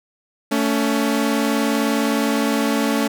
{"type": "tone pair together", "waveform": "sawtooth", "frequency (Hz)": [221.9, 281.5], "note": ["A3", "C#4"], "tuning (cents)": [15, 27], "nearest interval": "major third", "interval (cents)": 412, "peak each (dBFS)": -16, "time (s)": [0.51, 3.08], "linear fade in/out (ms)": 10, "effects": []}